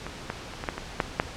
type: clicks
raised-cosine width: 0.5 ms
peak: -20 / -14 / -25 / -18 / -11 / -17 / -7 / -6 dBFS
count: 8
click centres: 0.066 / 0.301 / 0.537 / 0.639 / 0.688 / 0.78 / 1.002 / 1.199 s
effects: pink hiss -40 dBFS RMS until 1.36 s + low-pass 6000 Hz 12 dB/octave